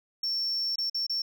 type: tone with dropouts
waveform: sine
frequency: 5440 Hz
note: F8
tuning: 46 cents flat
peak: -24 dBFS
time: 0.23-1.22 s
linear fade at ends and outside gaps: 5 ms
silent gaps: 0.758-0.782 / 0.898-0.945 / 1.067-1.096 s
effects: tanh soft clip ceiling -26 dBFS